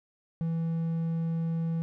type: tone with hard clipping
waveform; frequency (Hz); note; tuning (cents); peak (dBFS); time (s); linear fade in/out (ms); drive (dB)
triangle; 164.81; E3; 0; -28; 0.41-1.82; 0; 6
effects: none